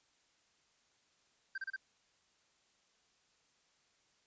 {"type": "tone bursts", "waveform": "triangle", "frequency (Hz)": 1568, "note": "G6", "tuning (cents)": 0, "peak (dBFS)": -36, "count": 4, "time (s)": [1.55, 1.763], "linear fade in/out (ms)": 5, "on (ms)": 30, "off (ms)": 31, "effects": ["white hiss -73 dBFS RMS until 4.26 s", "resampled to 16000 Hz"]}